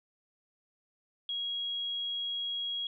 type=tone; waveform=sine; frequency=3300 Hz; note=G#7; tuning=12 cents flat; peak=-32 dBFS; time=1.29-2.87 s; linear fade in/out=2 ms; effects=none